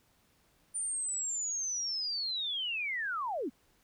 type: linear sweep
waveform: sine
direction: down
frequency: 9190 to 209.8 Hz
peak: -32 dBFS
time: 0.74-3.5 s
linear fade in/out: 20 ms
effects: pink hiss -69 dBFS RMS until 3.83 s